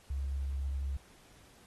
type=tone; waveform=sine; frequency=68.5 Hz; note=C#2; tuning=20 cents flat; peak=-32 dBFS; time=0.1-0.97 s; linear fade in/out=5 ms; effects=pink hiss -61 dBFS RMS until 1.66 s + AAC 32 kbps